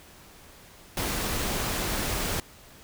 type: noise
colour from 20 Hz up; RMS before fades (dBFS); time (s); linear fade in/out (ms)
pink; -29; 0.97-2.4; 2
effects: pink hiss -51 dBFS RMS until 2.83 s